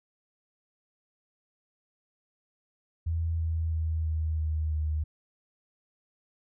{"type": "tone with pitch steps", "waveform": "sine", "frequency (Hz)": [82.41, 81.28, 80.16, 79.05, 77.96, 76.89], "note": ["E2", "E2", "E2", "D#2", "D#2", "D#2"], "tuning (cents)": [0, -24, -48, 28, 4, -20], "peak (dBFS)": -26, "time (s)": [3.06, 5.04], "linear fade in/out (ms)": 10, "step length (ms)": 330, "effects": []}